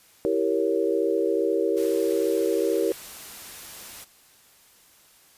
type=chord; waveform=sine; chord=E diminished seventh; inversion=none; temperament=equal; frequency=329.6 / 392 / 466.2 / 554.4 Hz; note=E4 / G4 / Bb4 / Db5; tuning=0 / 0 / 0 / 0 cents; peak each=-27 / -25 / -25 / -29 dBFS; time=0.25-2.92 s; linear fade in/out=0 ms
type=noise; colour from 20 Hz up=white; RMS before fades=-41 dBFS; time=1.76-4.05 s; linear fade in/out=20 ms
effects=white hiss -56 dBFS RMS until 5.37 s + resampled to 32000 Hz